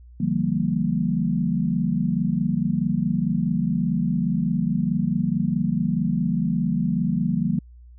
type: chord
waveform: sine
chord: G minor seventh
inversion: second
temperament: equal with one note detuned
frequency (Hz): 146.83 / 171.22 / 196 / 233.1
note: D3 / F3 / G3 / Bb3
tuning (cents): 0 / -34 / 0 / 0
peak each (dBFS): -28 / -24 / -25 / -25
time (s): 0.2-7.59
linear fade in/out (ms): 5
effects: added 60 Hz sine -43 dBFS peak until 7.98 s